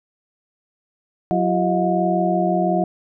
sine tone cluster, 182.4 / 339 / 380.1 / 631 / 717 Hz, F#3 / E4 / F#4 / D#5 / F5, -24 / +49 / +47 / +24 / +45 cents, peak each -21 / -23 / -28 / -23 / -21 dBFS, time 1.31-2.84 s, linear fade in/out 0 ms, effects none

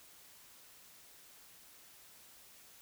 silence, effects white hiss -59 dBFS RMS until 2.81 s

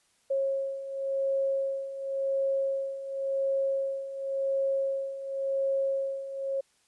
sine beating tone pair, 543 / 543.92 Hz, C#5 / C#5, -36 / -33 cents, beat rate 0.92 Hz, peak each -33 / -28 dBFS, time 0.3-6.61 s, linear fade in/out 10 ms, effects white hiss -68 dBFS RMS until 6.87 s + resampled to 24000 Hz

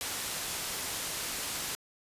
white low-pass noise, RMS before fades -36 dBFS, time 0.01-1.75 s, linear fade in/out 0 ms, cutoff 11000 Hz, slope 12 dB/octave, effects resampled to 32000 Hz

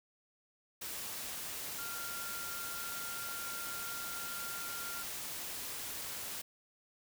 sine tone in noise, 1391 Hz, F6, 7 cents flat, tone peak -44 dBFS, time 1.78-5.03 s, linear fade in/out 10 ms, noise white, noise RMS -42 dBFS, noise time 0.81-6.42 s, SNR -5 dB, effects none

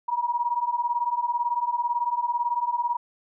sine beating tone pair, 946 / 964 Hz, A#5 / B5, +25 / -42 cents, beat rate 18 Hz, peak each -27 / -25 dBFS, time 0.08-2.97 s, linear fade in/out 10 ms, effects none

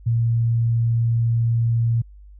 sine tone, 116 Hz, A#2, 8 cents flat, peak -16 dBFS, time 0.06-2.02 s, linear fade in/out 10 ms, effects added 50 Hz sine -41 dBFS peak until 2.39 s

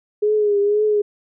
sine tone with vibrato, 415.3 Hz, G#4, in tune, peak -14 dBFS, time 0.22-1.02 s, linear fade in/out 10 ms, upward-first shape triangle, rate 2 Hz, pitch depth 58 cents each way, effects none

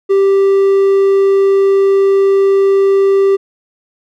triangle tone, 392 Hz, G4, in tune, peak -5 dBFS, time 0.09-3.37 s, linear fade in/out 20 ms, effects none

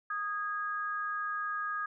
sine tone pair together, 1240.5 / 1644 Hz, D#6 / G#6, -6 / -18 cents, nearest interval perfect fourth, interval 488 cents, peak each -34 / -36 dBFS, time 0.1-1.86 s, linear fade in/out 5 ms, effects none

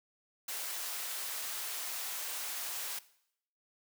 white high-pass noise, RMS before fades -39 dBFS, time 0.48-2.99 s, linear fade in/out 5 ms, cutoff 590 Hz, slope 12 dB/octave, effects noise-tail reverb RT60 0.7 s tail -18 dB re dry

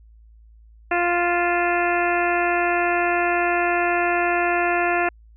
harmonic tone with a mistuned harmonic, 349.2 Hz, F4, in tune, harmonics 1 / 2 / 3 / 4 / 5 / 6 / 7 / 8, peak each -24 / -22 / -29 / -27 / -26 / -31 / -31 / -31 dBFS, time 0.91-5.09 s, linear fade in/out 5 ms, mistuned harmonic 8, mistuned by -73 cents, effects added 55 Hz sine -46 dBFS peak until 5.36 s

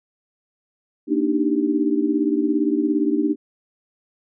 sine chord, Eb major seventh, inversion second, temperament equal, 233.1 / 293.7 / 311.1 / 392 Hz, Bb3 / D4 / Eb4 / G4, 0 / 0 / 0 / 0 cents, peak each -26 / -20 / -22 / -26 dBFS, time 1.07-3.36 s, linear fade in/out 50 ms, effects none

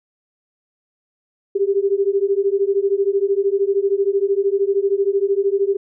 sine beating tone pair, 389.9 / 402.9 Hz, G4 / G4, -9 / +48 cents, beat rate 13 Hz, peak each -18 dBFS, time 1.55-5.77 s, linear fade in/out 10 ms, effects none

